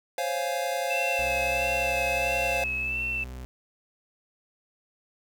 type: chord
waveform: square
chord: Db major seventh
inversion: third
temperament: equal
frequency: 523.3 / 554.4 / 698.5 / 830.6 Hz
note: C5 / Db5 / F5 / Ab5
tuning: 0 / 0 / 0 / 0 cents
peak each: -33 / -34 / -31 / -36 dBFS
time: 0.18-2.64 s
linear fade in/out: 2 ms
type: tone with vibrato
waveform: sine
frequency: 2637 Hz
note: E7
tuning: in tune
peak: -27 dBFS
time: 0.9-3.24 s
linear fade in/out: 5 ms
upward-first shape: sine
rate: 1.5 Hz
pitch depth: 41 cents each way
type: tone with pitch glide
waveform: 40% pulse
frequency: 64.4 to 63.18 Hz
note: C2 to B1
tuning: -27 to +40 cents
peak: -36 dBFS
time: 1.19-3.45 s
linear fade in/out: 0 ms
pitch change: -33 cents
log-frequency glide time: 2.15-2.79 s
effects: 9-bit